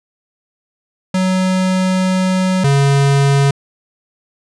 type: tone pair in turn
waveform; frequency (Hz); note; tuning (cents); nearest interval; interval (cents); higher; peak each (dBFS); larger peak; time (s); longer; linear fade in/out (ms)
square; 186.3 / 139.57; F#3 / C#3; +12 / +12; perfect fourth; 500; first; -13 / -10; second; 1.14-2.64 / 2.64-3.51; first; 5
effects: resampled to 22050 Hz